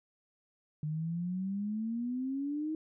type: exponential sweep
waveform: sine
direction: up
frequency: 149.8 to 317.6 Hz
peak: -32 dBFS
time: 0.83-2.75 s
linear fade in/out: 2 ms
effects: none